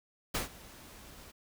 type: noise with ADSR envelope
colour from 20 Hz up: pink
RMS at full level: -31 dBFS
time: 0.34-1.32 s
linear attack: 11 ms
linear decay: 130 ms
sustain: -21 dB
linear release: 19 ms
effects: none

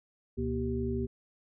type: tone cluster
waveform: sine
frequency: 71 / 122.7 / 238.1 / 388.1 Hz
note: C#2 / B2 / A#3 / G4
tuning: +42 / -11 / +37 / -17 cents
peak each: -35 / -37 / -34 / -34 dBFS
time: 0.37-1.07 s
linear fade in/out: 20 ms
effects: none

